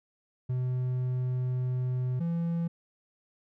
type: tone pair in turn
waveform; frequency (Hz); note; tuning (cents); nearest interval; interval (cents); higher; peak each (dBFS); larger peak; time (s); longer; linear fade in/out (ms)
triangle; 126.6 / 168.61; B2 / E3; +43 / +39; perfect fourth; 496; second; -25; neither; 0.49-2.2 / 2.2-2.68; first; 10
effects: none